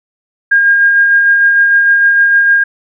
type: tone with tremolo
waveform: sine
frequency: 1617 Hz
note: G#6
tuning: 47 cents flat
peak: -4 dBFS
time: 0.51-2.64 s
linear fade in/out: 10 ms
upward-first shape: sine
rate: 6.6 Hz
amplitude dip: 30%
effects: none